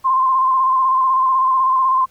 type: tone with vibrato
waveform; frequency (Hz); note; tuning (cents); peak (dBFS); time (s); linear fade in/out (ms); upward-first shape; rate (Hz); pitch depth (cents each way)
sine; 1046.5; C6; 0; -12; 0.04-2.06; 20; square; 16; 28
effects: pink hiss -55 dBFS RMS until 2.1 s